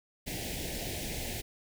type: band-stop noise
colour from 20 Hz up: pink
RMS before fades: -37 dBFS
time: 0.26-1.42 s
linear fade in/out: 20 ms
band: 790 to 1800 Hz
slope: 48 dB/octave
effects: none